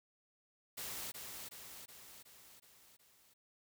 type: noise with echo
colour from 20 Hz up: white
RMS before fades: -44 dBFS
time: 0.77-1.12 s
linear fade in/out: 10 ms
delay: 370 ms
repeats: 6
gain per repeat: -4 dB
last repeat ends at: 3.34 s
effects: none